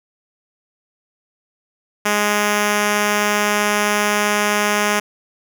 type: tone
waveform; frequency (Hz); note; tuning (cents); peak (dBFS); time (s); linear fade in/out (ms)
5% pulse; 207.7; G#3; 0; -4; 2.05-5; 10
effects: none